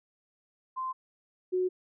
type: tone pair in turn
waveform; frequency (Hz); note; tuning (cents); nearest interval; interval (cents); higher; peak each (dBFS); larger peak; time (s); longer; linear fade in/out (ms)
sine; 1039 / 367.3; C6 / F#4; -12 / -13; octave + tritone; 1801; first; -31 / -25; second; 0.76-0.93 / 1.52-1.69; neither; 20
effects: none